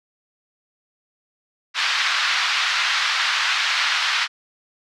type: band-pass noise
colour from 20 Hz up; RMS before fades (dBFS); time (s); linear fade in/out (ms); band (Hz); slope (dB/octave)
pink; -21; 1.74-4.28; 50; 1200 to 4800; 24
effects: none